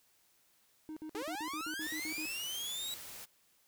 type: tone bursts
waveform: triangle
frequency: 311.1 Hz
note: D#4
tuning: in tune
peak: -39 dBFS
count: 11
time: 0.89-2.255 s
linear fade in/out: 0 ms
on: 75 ms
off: 54 ms
type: linear sweep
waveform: sawtooth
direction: up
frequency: 385.3 to 3904 Hz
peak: -35 dBFS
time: 1.15-2.94 s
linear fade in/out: 0 ms
type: noise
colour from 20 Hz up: white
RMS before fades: -48 dBFS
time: 1.8-3.26 s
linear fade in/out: 20 ms
effects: white hiss -70 dBFS RMS until 3.67 s